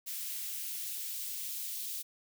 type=noise with high-pass filter sweep; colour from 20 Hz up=blue; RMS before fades=-39 dBFS; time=0.06-2.03 s; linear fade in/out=20 ms; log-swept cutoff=2100 to 3200 Hz; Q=1; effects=none